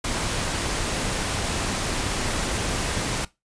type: noise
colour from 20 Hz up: pink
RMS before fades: -26 dBFS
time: 0.04-3.25 s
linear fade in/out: 5 ms
effects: noise-tail reverb RT60 0.2 s tail -19 dB re dry + resampled to 22050 Hz